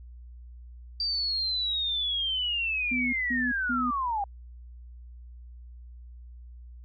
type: linear sweep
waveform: sine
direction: down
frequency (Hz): 4699 to 777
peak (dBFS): -26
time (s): 1-4.24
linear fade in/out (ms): 2
type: tone bursts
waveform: sine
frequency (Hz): 247.5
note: B3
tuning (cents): +4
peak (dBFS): -28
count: 3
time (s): 2.91-3.91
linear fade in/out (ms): 10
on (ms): 220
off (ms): 170
effects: added 60 Hz sine -43 dBFS peak until 6.84 s